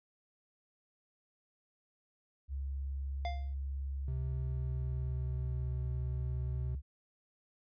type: tone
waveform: sine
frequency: 68.4 Hz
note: C#2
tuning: 23 cents flat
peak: -35 dBFS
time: 2.48-6.82 s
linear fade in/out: 50 ms
type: tone with exponential decay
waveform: square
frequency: 698.5 Hz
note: F5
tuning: in tune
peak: -34 dBFS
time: 3.25-3.54 s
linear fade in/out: 1 ms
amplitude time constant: 62 ms
type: tone with pitch glide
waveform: triangle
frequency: 129.3 to 125.55 Hz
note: C3 to B2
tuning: -20 to +29 cents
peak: -35 dBFS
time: 4.08-6.75 s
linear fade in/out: 2 ms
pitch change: -51 cents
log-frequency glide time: 4.33-5.8 s
effects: resampled to 11025 Hz